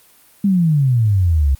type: exponential sweep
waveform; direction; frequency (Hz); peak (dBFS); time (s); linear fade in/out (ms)
sine; down; 205.7 to 65.41; -11; 0.44-1.55; 5
effects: white hiss -50 dBFS RMS until 1.59 s + Opus 32 kbps